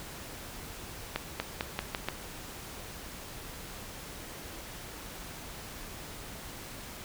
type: accelerating click train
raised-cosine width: 0.3 ms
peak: -14 dBFS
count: 6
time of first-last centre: 1.16-2.086 s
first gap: 240 ms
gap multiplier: 0.87
effects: pink hiss -44 dBFS RMS until 7.04 s